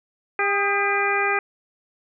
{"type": "harmonic tone with a mistuned harmonic", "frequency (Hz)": 400.4, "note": "G4", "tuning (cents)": 37, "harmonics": [1, 2, 3, 4, 5, 6], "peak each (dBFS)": [-26, -26, -26, -26, -26, -26], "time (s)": [0.39, 1.39], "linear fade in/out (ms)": 2, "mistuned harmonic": 3, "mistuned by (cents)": 52, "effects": []}